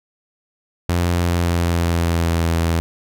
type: tone with pitch glide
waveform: sawtooth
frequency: 87 to 83.26 Hz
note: F2 to E2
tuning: -6 to +18 cents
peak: -12 dBFS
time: 0.89-2.8 s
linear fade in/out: 0 ms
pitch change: -76 cents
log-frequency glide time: 1.14-2.48 s
effects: none